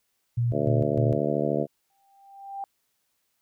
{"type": "tone with tremolo", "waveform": "sine", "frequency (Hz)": 118.9, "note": "A#2", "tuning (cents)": 35, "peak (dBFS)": -21, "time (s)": [0.37, 1.19], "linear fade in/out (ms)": 10, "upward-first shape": "square", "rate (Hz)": 3.3, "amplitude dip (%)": 75}
{"type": "harmonic tone", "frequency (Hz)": 73.42, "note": "D2", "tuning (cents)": 0, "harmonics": [2, 3, 4, 5, 6, 7, 8, 9], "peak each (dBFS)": [-31, -31, -31, -31, -31, -31, -31, -31], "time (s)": [0.51, 1.67], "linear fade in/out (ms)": 50}
{"type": "tone with exponential growth", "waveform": "sine", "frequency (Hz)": 790, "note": "G5", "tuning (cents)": 13, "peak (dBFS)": -29, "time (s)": [1.9, 2.64], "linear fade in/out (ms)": 1, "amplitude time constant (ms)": 160}
{"effects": ["white hiss -74 dBFS RMS until 3.41 s"]}